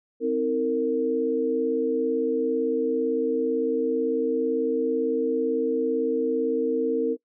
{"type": "tone cluster", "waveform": "sine", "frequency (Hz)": [260.7, 318.6, 458.9], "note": ["C4", "D#4", "A#4"], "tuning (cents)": [-6, 41, -27], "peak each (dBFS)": [-28, -29, -22], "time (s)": [0.2, 7.17], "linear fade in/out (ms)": 50, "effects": ["noise-tail reverb RT60 0.1 s tail -20 dB re dry"]}